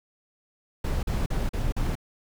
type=noise bursts; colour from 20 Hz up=brown; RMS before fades=-26 dBFS; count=5; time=0.84-1.954 s; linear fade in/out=5 ms; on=190 ms; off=41 ms; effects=none